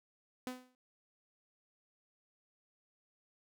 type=tone with exponential decay; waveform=sawtooth; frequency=253 Hz; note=B3; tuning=42 cents sharp; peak=-32 dBFS; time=0.47-0.75 s; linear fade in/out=1 ms; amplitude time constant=59 ms; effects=none